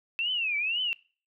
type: tone with vibrato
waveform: sine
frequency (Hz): 2644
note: E7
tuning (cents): +5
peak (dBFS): -26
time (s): 0.19-0.93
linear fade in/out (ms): 0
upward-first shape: triangle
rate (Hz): 2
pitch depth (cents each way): 260
effects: noise-tail reverb RT60 0.4 s tail -23 dB re dry